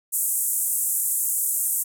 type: band-pass noise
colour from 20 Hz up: pink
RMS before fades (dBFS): -24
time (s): 0.12-1.84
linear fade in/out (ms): 20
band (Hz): 7700 to 15000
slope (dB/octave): 48
effects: none